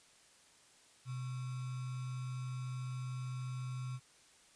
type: tone with sample-and-hold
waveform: sine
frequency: 127.6 Hz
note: C3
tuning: 43 cents flat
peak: -38 dBFS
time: 1.05-4 s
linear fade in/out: 50 ms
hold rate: 1225 Hz
effects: white hiss -64 dBFS RMS until 4.55 s + resampled to 22050 Hz